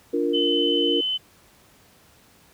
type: chord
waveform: sine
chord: Bb major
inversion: first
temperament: equal with one note detuned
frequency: 292 / 349.2 / 466.2 Hz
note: D4 / F4 / Bb4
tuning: -10 / 0 / 0 cents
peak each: -25 / -25 / -24 dBFS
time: 0.13-1.01 s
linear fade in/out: 10 ms
type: tone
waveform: sine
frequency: 3036 Hz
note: F#7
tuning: 44 cents sharp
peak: -22 dBFS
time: 0.33-1.18 s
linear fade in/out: 20 ms
effects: pink hiss -55 dBFS RMS until 2.53 s + high-pass 60 Hz 12 dB/octave